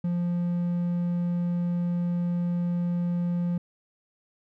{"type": "tone", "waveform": "triangle", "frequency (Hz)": 174.5, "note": "F3", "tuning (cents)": -1, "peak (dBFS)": -22, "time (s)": [0.04, 3.58], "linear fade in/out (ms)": 5, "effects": []}